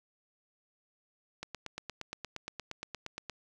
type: click train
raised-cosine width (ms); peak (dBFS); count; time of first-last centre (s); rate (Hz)
0.2; -22; 17; 1.43-3.297; 8.57
effects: none